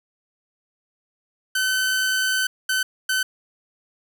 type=tone bursts at uneven times; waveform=sawtooth; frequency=1523 Hz; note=F#6; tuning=50 cents sharp; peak=-16 dBFS; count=3; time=1.55-2.47 / 2.69-2.83 / 3.09-3.23 s; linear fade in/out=5 ms; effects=none